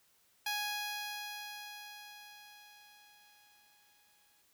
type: tone with exponential decay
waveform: 10% pulse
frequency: 830.6 Hz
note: G#5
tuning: in tune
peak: -25 dBFS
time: 0.46-4.42 s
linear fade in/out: 5 ms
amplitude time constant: 860 ms
effects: white hiss -70 dBFS RMS until 4.53 s